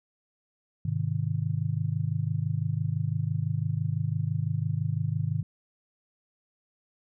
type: chord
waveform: sine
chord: Ab major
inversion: none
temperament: just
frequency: 103.83 / 129.78 / 155.74 Hz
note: Ab2 / C3 / Eb3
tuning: 0 / -14 / +2 cents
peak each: -30 dBFS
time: 0.85-5.43 s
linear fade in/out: 5 ms
effects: none